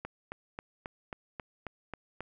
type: click train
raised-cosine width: 0.5 ms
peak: -23 dBFS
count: 9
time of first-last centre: 0.05-2.206 s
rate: 3.71 Hz
effects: none